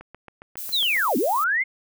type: click train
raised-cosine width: 0.5 ms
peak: -26 dBFS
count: 8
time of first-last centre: 0.01-0.965 s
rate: 7.33 Hz
type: noise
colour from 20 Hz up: violet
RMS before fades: -33 dBFS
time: 0.57-1.44 s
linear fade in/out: 0 ms
type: linear two-way sweep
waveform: sine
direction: down then up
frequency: 4200 to 212.7 to 2175 Hz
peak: -19 dBFS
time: 0.72-1.64 s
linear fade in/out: 20 ms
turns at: 1.17 s
effects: none